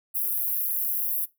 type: high-pass noise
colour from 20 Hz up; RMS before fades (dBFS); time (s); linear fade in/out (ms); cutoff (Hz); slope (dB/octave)
pink; -27; 0.14-1.26; 20; 11000; 96
effects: noise-tail reverb RT60 0.2 s tail -19 dB re dry